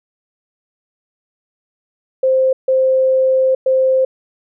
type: tone bursts at uneven times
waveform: sine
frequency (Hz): 523.3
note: C5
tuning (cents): 0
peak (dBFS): -10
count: 3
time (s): 2.23-2.53 / 2.68-3.55 / 3.66-4.05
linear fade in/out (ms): 5
effects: none